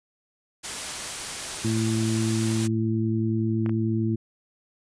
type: noise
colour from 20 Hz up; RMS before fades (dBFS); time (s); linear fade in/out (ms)
white; -32; 0.63-2.68; 20
type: harmonic tone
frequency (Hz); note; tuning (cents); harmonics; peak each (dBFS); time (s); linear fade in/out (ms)
111.3; A2; +20; 1 / 2 / 3; -25 / -26 / -28; 1.64-4.16; 10
type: clicks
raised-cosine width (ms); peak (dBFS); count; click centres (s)
0.5; -21 / -23; 2; 3.662 / 3.694
effects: resampled to 22050 Hz